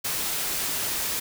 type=noise; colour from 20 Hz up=white; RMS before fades=-28 dBFS; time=0.04-1.2 s; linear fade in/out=10 ms; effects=none